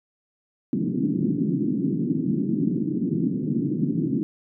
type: band-pass noise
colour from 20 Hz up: white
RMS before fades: -24 dBFS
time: 0.73-4.23 s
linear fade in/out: 0 ms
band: 140 to 320 Hz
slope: 48 dB/octave
effects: none